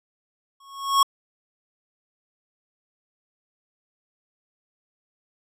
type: tone with exponential growth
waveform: square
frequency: 1100 Hz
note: C#6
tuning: 14 cents flat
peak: -13 dBFS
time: 0.6-1.03 s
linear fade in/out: 5 ms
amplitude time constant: 93 ms
effects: low-pass 12000 Hz 12 dB/octave